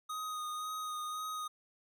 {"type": "tone with vibrato", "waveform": "square", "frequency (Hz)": 1244.5, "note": "D#6", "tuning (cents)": 0, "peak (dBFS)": -38, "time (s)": [0.09, 1.48], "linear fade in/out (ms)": 10, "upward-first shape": "sine", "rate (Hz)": 1.9, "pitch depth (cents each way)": 18, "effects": []}